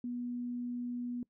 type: tone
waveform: sine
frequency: 243.5 Hz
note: B3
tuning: 24 cents flat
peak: -35 dBFS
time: 0.04-1.23 s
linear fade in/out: 2 ms
effects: noise-tail reverb RT60 0.1 s tail -22 dB re dry